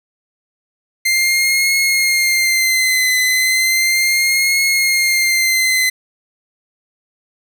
sawtooth tone with vibrato, 2093 Hz, C7, in tune, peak -9 dBFS, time 1.05-5.9 s, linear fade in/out 10 ms, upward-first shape triangle, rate 0.35 Hz, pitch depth 62 cents each way, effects none

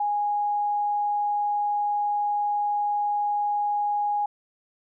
sine tone, 826 Hz, G#5, 10 cents flat, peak -22 dBFS, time 0-4.26 s, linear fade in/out 5 ms, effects none

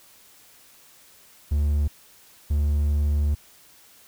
triangle tone pair in turn, 73.42 / 73.42 Hz, D2 / D2, 0 / 0 cents, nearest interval unison, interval 0 cents, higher neither, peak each -17 dBFS, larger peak neither, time 1.51-1.88 / 2.5-3.35 s, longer second, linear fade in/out 10 ms, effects white hiss -53 dBFS RMS until 4.07 s

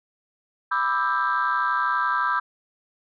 sine chord, E minor seventh, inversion second, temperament just, 988.9 / 1186.7 / 1318.5 / 1582.2 Hz, B5 / D6 / E6 / G6, +2 / +18 / 0 / +16 cents, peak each -25 dBFS, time 0.71-2.4 s, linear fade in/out 10 ms, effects tanh soft clip ceiling -14 dBFS

